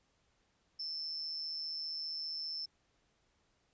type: tone with amplitude modulation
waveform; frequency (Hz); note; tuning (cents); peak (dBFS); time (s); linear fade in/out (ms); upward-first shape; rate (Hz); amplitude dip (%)
sine; 5300; E8; +9; -35; 0.79-2.66; 10; sine; 155; 60
effects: pink hiss -75 dBFS RMS until 3.73 s + resampled to 16000 Hz